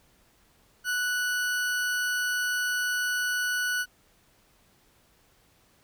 40% pulse tone, 1478 Hz, F#6, 2 cents flat, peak -25 dBFS, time 0.84-3.86 s, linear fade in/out 50 ms, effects pink hiss -63 dBFS RMS until 5.83 s

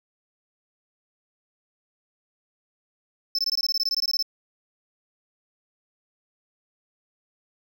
triangle tone bursts, 5274 Hz, E8, in tune, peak -20 dBFS, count 16, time 3.35-4.226 s, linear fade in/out 2 ms, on 36 ms, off 20 ms, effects none

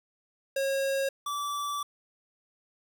square tone pair in turn, 544 / 1158.7 Hz, C#5 / D6, -33 / -24 cents, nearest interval octave + minor second, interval 1309 cents, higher second, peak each -27 / -31 dBFS, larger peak first, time 0.56-1.09 / 1.26-1.83 s, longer second, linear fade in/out 5 ms, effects 9-bit

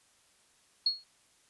sine tone with exponential decay, 4319 Hz, C#8, 46 cents flat, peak -21 dBFS, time 0.86-1.04 s, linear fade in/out 5 ms, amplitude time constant 39 ms, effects white hiss -66 dBFS RMS until 1.49 s + resampled to 24000 Hz

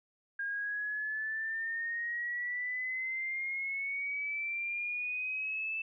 sine exponential sweep, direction up, 1615 to 2645 Hz, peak -33 dBFS, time 0.39-5.82 s, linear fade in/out 5 ms, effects none

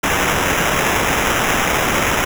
white noise with sample-and-hold, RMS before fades -17 dBFS, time 0.03-2.25 s, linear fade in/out 10 ms, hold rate 4410 Hz, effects none

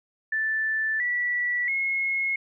sine tone with pitch steps, 1760 / 1952.8 / 2167 Hz, A6 / B6 / C#7, 0 / -20 / -40 cents, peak -23 dBFS, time 0.32-2.36 s, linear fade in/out 5 ms, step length 680 ms, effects none

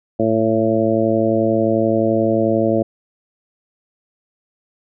harmonic tone with a mistuned harmonic, 111.4 Hz, A2, 22 cents sharp, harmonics 1 / 2 / 3 / 4 / 5 / 6, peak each -25 / -20 / -19 / -23 / -19 / -22 dBFS, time 0.19-2.83 s, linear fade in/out 10 ms, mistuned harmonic 1, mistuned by -19 cents, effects none

